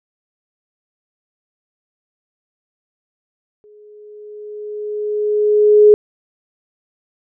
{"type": "tone with exponential growth", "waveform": "sine", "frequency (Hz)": 420, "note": "G#4", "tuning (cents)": 19, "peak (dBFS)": -3, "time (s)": [3.64, 5.94], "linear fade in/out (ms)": 0, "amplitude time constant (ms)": 500, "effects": []}